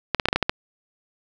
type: clicks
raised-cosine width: 0.3 ms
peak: -3 dBFS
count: 8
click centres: 0.147 / 0.198 / 0.256 / 0.286 / 0.329 / 0.36 / 0.427 / 0.495 s
effects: none